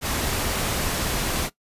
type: noise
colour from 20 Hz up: pink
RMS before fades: -25 dBFS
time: 0.01-1.5 s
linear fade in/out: 50 ms
effects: noise-tail reverb RT60 0.1 s tail -18 dB re dry + resampled to 32000 Hz